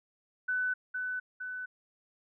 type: tone with echo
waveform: sine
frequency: 1500 Hz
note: F#6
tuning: 23 cents sharp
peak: -28 dBFS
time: 0.48-0.74 s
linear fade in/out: 10 ms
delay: 460 ms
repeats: 2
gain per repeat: -4 dB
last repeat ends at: 1.66 s
effects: none